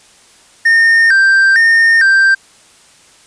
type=tone with vibrato; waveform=triangle; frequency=1695 Hz; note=G#6; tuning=35 cents sharp; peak=-4 dBFS; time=0.65-2.35 s; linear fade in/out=10 ms; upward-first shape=square; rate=1.1 Hz; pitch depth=130 cents each way; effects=white hiss -45 dBFS RMS until 3.26 s + resampled to 22050 Hz